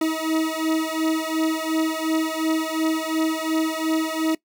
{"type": "beating tone pair", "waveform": "40% pulse", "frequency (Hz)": [317.3, 320.1], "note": ["D#4", "D#4"], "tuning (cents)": [34, 49], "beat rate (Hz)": 2.8, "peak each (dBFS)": -23, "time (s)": [0.01, 4.35], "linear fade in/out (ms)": 5, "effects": ["noise-tail reverb RT60 0.1 s tail -21 dB re dry"]}